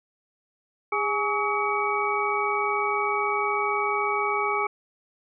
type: tone cluster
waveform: sine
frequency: 409.6 / 837 / 1132 / 1276 / 2264 Hz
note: G#4 / G#5 / C#6 / D#6 / C#7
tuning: -24 / +13 / +36 / +43 / +36 cents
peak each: -29 dBFS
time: 0.92-4.67 s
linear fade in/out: 5 ms
effects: none